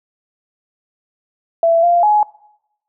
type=tone with pitch steps; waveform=sine; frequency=667 / 694 / 841 Hz; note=E5 / F5 / G#5; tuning=+20 / -11 / +22 cents; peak=-9 dBFS; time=1.63-2.23 s; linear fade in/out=2 ms; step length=200 ms; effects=noise-tail reverb RT60 0.8 s tail -21 dB re dry